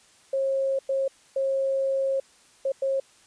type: tone bursts at uneven times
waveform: sine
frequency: 540 Hz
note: C#5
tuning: 45 cents flat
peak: -22 dBFS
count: 5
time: 0.33-0.79 / 0.89-1.08 / 1.36-2.2 / 2.65-2.72 / 2.82-3 s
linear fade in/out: 5 ms
effects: white hiss -57 dBFS RMS until 3.26 s + resampled to 22050 Hz